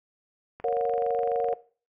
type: click train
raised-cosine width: 0.5 ms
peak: -28 dBFS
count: 23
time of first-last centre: 0.6-1.528 s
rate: 23.7 Hz
type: chord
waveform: sine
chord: F# major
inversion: first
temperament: equal with one note detuned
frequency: 466.2 / 554.4 / 721 Hz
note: A#4 / C#5 / F#5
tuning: 0 / 0 / -45 cents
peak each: -26 / -30 / -28 dBFS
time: 0.64-1.54 s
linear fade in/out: 5 ms
effects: noise-tail reverb RT60 0.4 s tail -19 dB re dry